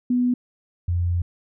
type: tone pair in turn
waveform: sine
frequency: 246.9 / 87.29 Hz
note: B3 / F2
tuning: 0 / 0 cents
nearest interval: octave + tritone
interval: 1800 cents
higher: first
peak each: -17 / -19 dBFS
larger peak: first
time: 0.1-0.34 / 0.88-1.22 s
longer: second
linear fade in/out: 5 ms
effects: none